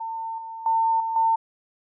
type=tone with level steps; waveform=sine; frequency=902 Hz; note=A5; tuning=43 cents sharp; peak=-28 / -33 / -18 / -24 / -17 dBFS; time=0-1.36 s; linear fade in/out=10 ms; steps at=0.38 / 0.66 / 1 / 1.16 s; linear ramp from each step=2 ms; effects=none